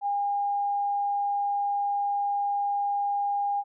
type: tone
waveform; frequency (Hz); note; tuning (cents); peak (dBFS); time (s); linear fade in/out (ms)
sine; 810; G#5; -43; -24; 0.01-3.64; 50
effects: none